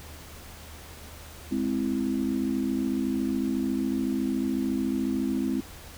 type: chord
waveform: sine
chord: Ab augmented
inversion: none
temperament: equal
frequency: 207.7 / 261.6 / 329.6 Hz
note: Ab3 / C4 / E4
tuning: 0 / 0 / 0 cents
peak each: -30 / -27 / -31 dBFS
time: 1.51-5.61 s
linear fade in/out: 10 ms
effects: added 77 Hz sine -46 dBFS peak until 5.97 s + pink hiss -46 dBFS RMS until 5.97 s